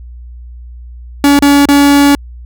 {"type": "tone with dropouts", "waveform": "45% pulse", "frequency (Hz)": 284.3, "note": "C#4", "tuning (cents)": 44, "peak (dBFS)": -4, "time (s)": [1.24, 2.15], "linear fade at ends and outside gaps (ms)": 1, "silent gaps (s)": [[1.39, 1.423], [1.655, 1.687]], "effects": ["added 60 Hz sine -27 dBFS peak until 2.45 s"]}